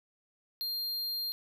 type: tone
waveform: square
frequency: 4200 Hz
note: C8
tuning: 6 cents sharp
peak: -33 dBFS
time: 0.61-1.32 s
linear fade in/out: 0 ms
effects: none